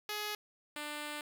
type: tone pair in turn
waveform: 5% pulse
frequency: 420 / 297 Hz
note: G#4 / D4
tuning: +19 / +20 cents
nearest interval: tritone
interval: 599 cents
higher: first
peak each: -25 / -28 dBFS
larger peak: first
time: 0.09-0.35 / 0.76-1.21 s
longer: second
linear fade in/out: 2 ms
effects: none